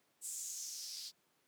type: noise with band-pass filter sweep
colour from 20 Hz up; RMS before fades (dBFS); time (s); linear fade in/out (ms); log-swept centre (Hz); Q
blue; -45; 0.21-1.12; 50; 8100 to 4400; 4.4
effects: pink hiss -75 dBFS RMS until 1.47 s + high-pass 200 Hz 12 dB/octave